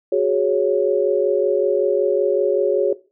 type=chord; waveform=sine; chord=F# suspended second; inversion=none; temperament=equal; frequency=370 / 415.3 / 554.4 Hz; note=F#4 / G#4 / C#5; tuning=0 / 0 / 0 cents; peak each=-19 dBFS; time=0.12-2.93 s; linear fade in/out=5 ms; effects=noise-tail reverb RT60 0.3 s tail -18 dB re dry